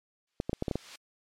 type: noise with exponential growth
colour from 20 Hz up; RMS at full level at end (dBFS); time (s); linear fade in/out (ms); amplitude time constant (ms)
blue; -34; 0.27-0.96; 5; 150
type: clicks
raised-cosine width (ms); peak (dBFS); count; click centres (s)
2; -16; 7; 0.401 / 0.495 / 0.531 / 0.624 / 0.682 / 0.712 / 0.756
effects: low-pass 4000 Hz 12 dB/octave + MP3 96 kbps